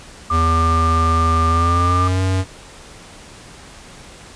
square tone with pitch glide, 81.9 to 94.08 Hz, E2 to F#2, -11 to +29 cents, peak -16 dBFS, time 0.3-2.45 s, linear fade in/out 50 ms, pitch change +240 cents, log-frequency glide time 1.48-2.21 s
sine tone, 1193 Hz, D6, 27 cents sharp, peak -16 dBFS, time 0.3-2.08 s, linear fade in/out 5 ms
effects pink hiss -40 dBFS RMS until 4.35 s + resampled to 22050 Hz

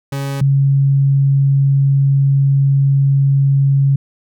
40% pulse / sine tone pair in turn, 138.59 / 138.02 Hz, C#3 / C#3, 0 / -7 cents, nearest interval unison, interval 7 cents, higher first, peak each -18 / -9 dBFS, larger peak second, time 0.12-0.41 / 0.41-3.96 s, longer second, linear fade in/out 5 ms, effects none

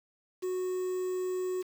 triangle tone with quantisation, 367.9 Hz, F#4, 10 cents flat, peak -28 dBFS, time 0.42-1.63 s, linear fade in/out 20 ms, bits 8, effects none

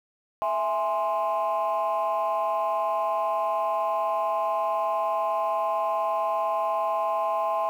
sine chord, E augmented, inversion none, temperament equal, 659.3 / 830.6 / 1046.5 Hz, E5 / G#5 / B#5, 0 / 0 / 0 cents, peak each -26 / -27 / -26 dBFS, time 0.42-7.69 s, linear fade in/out 0 ms, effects tanh soft clip ceiling -18 dBFS + 9-bit

